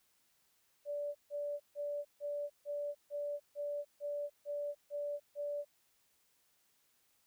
sine tone bursts, 581 Hz, D5, 19 cents flat, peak -36 dBFS, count 11, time 0.85-5.65 s, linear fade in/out 50 ms, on 300 ms, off 150 ms, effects white hiss -74 dBFS RMS until 7.26 s

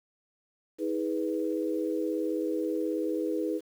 sine chord, G# minor, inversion second, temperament equal with one note detuned, 319 / 415.3 / 493.9 Hz, D#4 / G#4 / B4, +43 / 0 / 0 cents, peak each -30 / -33 / -33 dBFS, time 0.78-3.61 s, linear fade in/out 50 ms, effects 9-bit

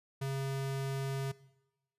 square tone, 135.9 Hz, C#3, 34 cents flat, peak -34 dBFS, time 0.21-1.32 s, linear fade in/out 10 ms, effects noise-tail reverb RT60 1.0 s tail -20 dB re dry + resampled to 32000 Hz

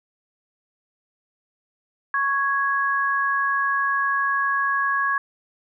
sine tone pair together, 1108.7 / 1661.2 Hz, C#6 / G#6, 0 / 0 cents, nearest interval perfect fifth, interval 700 cents, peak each -22 dBFS, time 2.14-5.18 s, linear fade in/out 2 ms, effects none

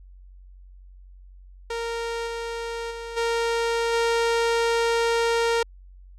sawtooth tone with level steps, 463.5 Hz, A#4, 10 cents flat, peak -23 / -25 / -29 / -18 / -16 dBFS, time 1.7-5.63 s, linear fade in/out 5 ms, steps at 2.26 / 2.9 / 3.16 / 3.92 s, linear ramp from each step 20 ms, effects added 46 Hz sine -44 dBFS peak until 6.18 s + low-pass 7000 Hz 12 dB/octave

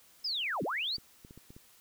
sine linear two-way sweep, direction down then up, 5274 to 128.7 to 4780 Hz, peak -31 dBFS, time 0.24-0.97 s, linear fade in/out 10 ms, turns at 0.63 s
clicks, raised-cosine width 3 ms, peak -37 dBFS, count 6, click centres 0.983 / 1.249 / 1.309 / 1.376 / 1.505 / 1.565 s
effects white hiss -61 dBFS RMS until 1.8 s

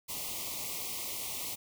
white band-stop noise, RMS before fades -38 dBFS, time 0.08-1.56 s, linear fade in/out 20 ms, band 1200 to 2000 Hz, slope 96 dB/octave, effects none

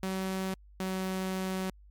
sawtooth tone pair in turn, 189.5 / 188.08 Hz, F#3 / F#3, +42 / +29 cents, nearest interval unison, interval 13 cents, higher first, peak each -27 dBFS, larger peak neither, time 0.03-0.54 / 0.8-1.7 s, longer second, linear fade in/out 2 ms, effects added 50 Hz sine -52 dBFS peak until 1.9 s + MP3 96 kbps

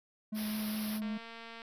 triangle tone with vibrato, 214 Hz, A3, 48 cents flat, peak -32 dBFS, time 0.32-1.18 s, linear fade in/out 10 ms, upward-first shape sine, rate 5 Hz, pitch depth 11 cents each way
white band-stop noise, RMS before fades -41 dBFS, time 0.34-1.01 s, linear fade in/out 50 ms, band 5600 to 10000 Hz, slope 96 dB/octave
click train, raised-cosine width 0.3 ms, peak -32 dBFS, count 138, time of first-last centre 1.02-1.618 s, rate 229 Hz
effects resampled to 32000 Hz

